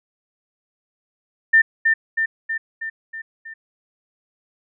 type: tone with echo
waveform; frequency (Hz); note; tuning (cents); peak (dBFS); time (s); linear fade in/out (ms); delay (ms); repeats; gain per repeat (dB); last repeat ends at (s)
sine; 1801; A6; +40; -9; 1.53-1.62; 10; 320; 6; -4; 3.54
effects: none